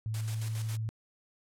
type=tone with pitch glide; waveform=sine; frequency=110 to 110.64 Hz; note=A2 to A2; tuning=0 to +10 cents; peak=-31 dBFS; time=0.06-0.89 s; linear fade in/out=0 ms; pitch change=+10 cents; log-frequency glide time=0.28-0.34 s
type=noise with tremolo; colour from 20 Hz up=white; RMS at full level=-43 dBFS; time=0.14-0.77 s; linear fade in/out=2 ms; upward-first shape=square; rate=7.3 Hz; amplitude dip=60%
effects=low-pass 11000 Hz 12 dB/octave